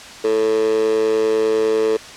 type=tone with high-pass filter; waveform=15% pulse; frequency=110 Hz; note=A2; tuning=in tune; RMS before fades=-17 dBFS; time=0.24-1.97 s; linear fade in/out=5 ms; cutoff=430 Hz; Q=7; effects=white hiss -36 dBFS RMS until 2.16 s + low-pass 6000 Hz 12 dB/octave